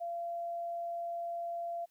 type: tone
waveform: sine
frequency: 685 Hz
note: F5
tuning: 34 cents flat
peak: -35 dBFS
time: 0-1.86 s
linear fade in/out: 20 ms
effects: white hiss -75 dBFS RMS until 1.9 s